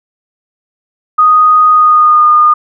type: tone with pitch glide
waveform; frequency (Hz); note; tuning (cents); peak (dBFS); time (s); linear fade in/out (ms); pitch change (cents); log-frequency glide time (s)
sine; 1243 to 1219.5; D#6 to D#6; -2 to -35; -3; 1.18-2.54; 10; -33; 1.71-2.26
effects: none